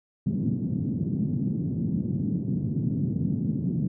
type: band-pass noise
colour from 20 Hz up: pink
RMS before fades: -27 dBFS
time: 0.26-3.88 s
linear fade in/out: 10 ms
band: 130 to 240 Hz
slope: 24 dB/octave
effects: none